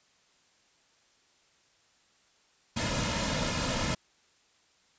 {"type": "noise with comb filter", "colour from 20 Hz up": "pink", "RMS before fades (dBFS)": -30, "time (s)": [2.76, 3.95], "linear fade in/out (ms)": 10, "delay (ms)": 2.6, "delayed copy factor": -0.6, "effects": ["white hiss -66 dBFS RMS until 4.98 s", "resampled to 16000 Hz"]}